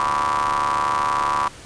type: ring-modulated tone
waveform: 35% pulse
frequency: 72.8 Hz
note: D2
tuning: 15 cents flat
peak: -14 dBFS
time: 0-1.48 s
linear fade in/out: 0 ms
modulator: 1070 Hz
effects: pink hiss -41 dBFS RMS until 1.65 s + resampled to 22050 Hz